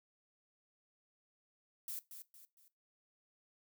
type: noise with echo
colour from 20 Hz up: violet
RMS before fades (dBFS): -43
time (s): 1.88-1.99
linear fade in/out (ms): 0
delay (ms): 230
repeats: 3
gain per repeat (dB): -8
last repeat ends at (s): 2.68
effects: noise-tail reverb RT60 0.2 s tail -17 dB re dry